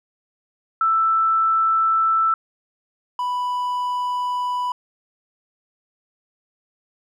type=tone pair in turn; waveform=sine / triangle; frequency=1324 / 989 Hz; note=E6 / B5; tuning=+7 / +2 cents; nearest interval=perfect fourth; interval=505 cents; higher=first; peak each=-15 / -19 dBFS; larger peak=first; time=0.81-2.34 / 3.19-4.72 s; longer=neither; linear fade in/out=2 ms; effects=none